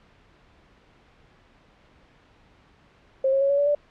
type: tone with pitch steps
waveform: sine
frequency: 533 / 542.9 / 553.1 / 563.4 / 573.9 / 584.6 Hz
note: C5 / C#5 / C#5 / C#5 / D5 / D5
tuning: +32 / -36 / -4 / +28 / -40 / -8 cents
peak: -18 dBFS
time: 3.24-3.75 s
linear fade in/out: 5 ms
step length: 85 ms
effects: pink hiss -57 dBFS RMS until 3.9 s + low-pass 3000 Hz 12 dB/octave